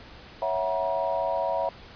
sine chord, F# dominant seventh, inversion second, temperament equal with one note detuned, 554.4 / 659.3 / 740 / 954.7 Hz, C#5 / E5 / F#5 / A#5, 0 / 0 / 0 / +41 cents, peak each -30 / -28 / -32 / -30 dBFS, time 0.42-1.69 s, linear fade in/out 2 ms, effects pink hiss -47 dBFS RMS until 1.95 s + resampled to 11025 Hz

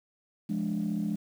sine chord, D diminished, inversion first, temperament equal with one note detuned, 174.61 / 209.7 / 293.7 Hz, F3 / Ab3 / D4, 0 / +17 / 0 cents, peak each -32 / -29 / -35 dBFS, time 0.49-1.16 s, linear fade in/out 10 ms, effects tanh soft clip ceiling -22 dBFS + 9-bit

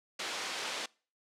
white band-pass noise, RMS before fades -38 dBFS, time 0.19-0.86 s, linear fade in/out 5 ms, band 320 to 4500 Hz, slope 12 dB/octave, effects noise-tail reverb RT60 0.4 s tail -25 dB re dry + low-pass 10000 Hz 12 dB/octave

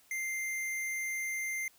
square tone, 2093 Hz, C7, in tune, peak -34 dBFS, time 0.11-1.68 s, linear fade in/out 2 ms, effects white hiss -64 dBFS RMS until 1.78 s

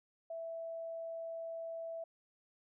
sine tone, 660 Hz, E5, 2 cents sharp, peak -40 dBFS, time 0.3-2.04 s, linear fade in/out 5 ms, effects none

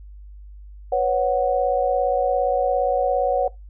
sine chord, B suspended second, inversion none, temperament equal with one note detuned, 497 / 554.4 / 740 Hz, B4 / C#5 / F#5, +11 / 0 / 0 cents, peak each -23 / -21 / -21 dBFS, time 0.92-3.48 s, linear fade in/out 5 ms, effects noise-tail reverb RT60 0.2 s tail -21 dB re dry + added 50 Hz sine -38 dBFS peak until 3.69 s

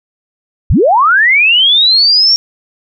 sine linear sweep, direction up, 32.12 to 5588 Hz, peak -5 dBFS, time 0.7-2.36 s, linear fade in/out 0 ms, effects none

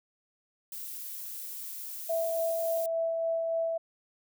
violet noise, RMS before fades -40 dBFS, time 0.72-2.86 s, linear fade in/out 2 ms
sine tone with tremolo, 659.3 Hz, E5, in tune, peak -26 dBFS, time 2.09-3.78 s, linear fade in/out 10 ms, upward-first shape sine, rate 3.5 Hz, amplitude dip 25%
effects none

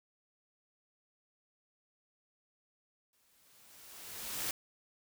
white noise with exponential growth, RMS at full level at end -35 dBFS, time 3.13-4.51 s, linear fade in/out 2 ms, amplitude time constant 300 ms, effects none

